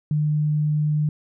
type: tone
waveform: sine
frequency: 150.8 Hz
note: D3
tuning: 46 cents sharp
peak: -18 dBFS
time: 0.11-1.09 s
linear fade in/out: 2 ms
effects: none